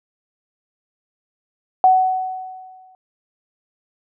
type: tone with exponential decay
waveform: sine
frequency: 748 Hz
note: F#5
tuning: 19 cents sharp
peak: -7 dBFS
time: 1.84-2.95 s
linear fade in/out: 1 ms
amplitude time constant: 240 ms
effects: none